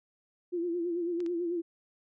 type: tone with vibrato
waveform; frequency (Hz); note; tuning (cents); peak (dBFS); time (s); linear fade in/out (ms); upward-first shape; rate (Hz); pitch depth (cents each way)
sine; 344.7; F4; -23; -29; 0.52-1.62; 20; sine; 9.1; 63
type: clicks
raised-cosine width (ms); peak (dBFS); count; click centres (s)
0.2; -32; 2; 1.204 / 1.263
effects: none